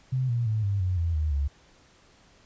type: tone with pitch steps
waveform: sine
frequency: 129.4 / 118.66 / 108.81 / 99.78 / 91.5 / 83.91 / 76.94 / 70.56 Hz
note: C3 / A#2 / A2 / G2 / F#2 / E2 / D#2 / C#2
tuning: -19 / +31 / -19 / +31 / -19 / +31 / -19 / +31 cents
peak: -23 dBFS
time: 0.12-1.48 s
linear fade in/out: 10 ms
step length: 170 ms
effects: pink hiss -58 dBFS RMS until 2.45 s + resampled to 16000 Hz